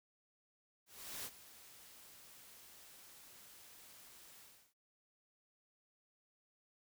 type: noise with ADSR envelope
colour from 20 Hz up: white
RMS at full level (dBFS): -44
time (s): 0.86-4.74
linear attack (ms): 390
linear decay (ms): 49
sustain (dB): -15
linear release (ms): 340
effects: none